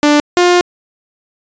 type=tone pair in turn; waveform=sawtooth; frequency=294.8 / 354.5 Hz; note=D4 / F4; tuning=+7 / +26 cents; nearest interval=minor third; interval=319 cents; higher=second; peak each=-3 dBFS; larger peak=neither; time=0.03-0.2 / 0.37-0.61 s; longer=second; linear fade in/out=0 ms; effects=resampled to 16000 Hz